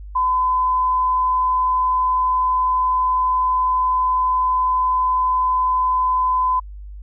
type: tone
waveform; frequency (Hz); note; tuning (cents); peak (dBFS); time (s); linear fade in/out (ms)
sine; 1014; B5; +45; -15; 0.15-6.6; 10
effects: added 50 Hz sine -32 dBFS peak until 7.02 s